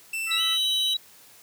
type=tone with pitch glide; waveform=45% pulse; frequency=2666 to 3045 Hz; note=E7 to F#7; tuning=+19 to +49 cents; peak=-27 dBFS; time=0.13-0.94 s; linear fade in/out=5 ms; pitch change=+230 cents; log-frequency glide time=0.36-0.41 s
type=harmonic tone; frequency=659.3 Hz; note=E5; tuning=in tune; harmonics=2 / 3 / 4; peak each=-33 / -36 / -37 dBFS; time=0.26-0.58 s; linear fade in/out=50 ms
type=tone with vibrato; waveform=sine; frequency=3883 Hz; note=B7; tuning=30 cents flat; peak=-23 dBFS; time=0.31-0.97 s; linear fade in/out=5 ms; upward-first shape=sine; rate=14 Hz; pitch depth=10 cents each way
effects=white hiss -52 dBFS RMS until 1.42 s + high-pass 60 Hz 12 dB/octave